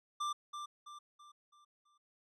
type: tone with echo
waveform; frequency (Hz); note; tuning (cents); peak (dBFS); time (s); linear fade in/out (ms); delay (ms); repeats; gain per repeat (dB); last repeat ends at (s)
square; 1183; D6; +12; -35; 0.2-0.33; 10; 330; 5; -7; 1.98
effects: low-pass 7000 Hz 12 dB/octave